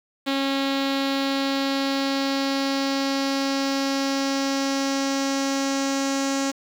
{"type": "tone with low-pass filter sweep", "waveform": "sawtooth", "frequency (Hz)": 273.4, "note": "C#4", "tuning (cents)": -24, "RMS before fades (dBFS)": -24, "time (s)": [0.26, 6.52], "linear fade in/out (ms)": 20, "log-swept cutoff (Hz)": [3800, 6600], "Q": 2.9, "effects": ["7-bit"]}